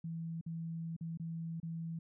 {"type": "tone with dropouts", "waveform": "sine", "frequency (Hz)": 164.81, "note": "E3", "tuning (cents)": 0, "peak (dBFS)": -38, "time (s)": [0.04, 1.99], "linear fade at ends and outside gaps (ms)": 5, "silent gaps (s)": [[0.412, 0.462], [0.965, 1.009], [1.174, 1.197], [1.601, 1.629]], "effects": []}